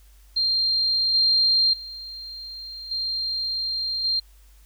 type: tone with level steps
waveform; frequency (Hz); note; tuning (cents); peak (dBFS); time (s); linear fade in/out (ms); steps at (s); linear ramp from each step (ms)
sine; 4186; C8; 0; -19 / -16 / -34 / -24 / -20; 0.36-4.2; 10; 1.14 / 1.73 / 2.91 / 4.04; 5
effects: added 50 Hz sine -49 dBFS peak until 4.65 s + white hiss -60 dBFS RMS until 4.65 s